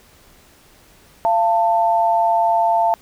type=tone pair together; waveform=sine; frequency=686 / 890 Hz; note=F5 / A5; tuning=-31 / +20 cents; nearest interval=perfect fourth; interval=451 cents; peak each=-16 / -16 dBFS; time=1.25-2.94 s; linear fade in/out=0 ms; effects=pink hiss -50 dBFS RMS until 3.01 s